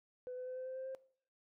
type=tone with pitch steps; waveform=sine; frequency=501 / 505.4 / 509.8 / 514.2 / 518.7 / 523.2 / 527.7 Hz; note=B4 / B4 / C5 / C5 / C5 / C5 / C5; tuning=+25 / +40 / -45 / -30 / -15 / 0 / +15 cents; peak=-40 dBFS; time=0.27-0.949 s; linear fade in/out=0 ms; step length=97 ms; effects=noise-tail reverb RT60 0.5 s tail -19 dB re dry + tanh soft clip ceiling -38 dBFS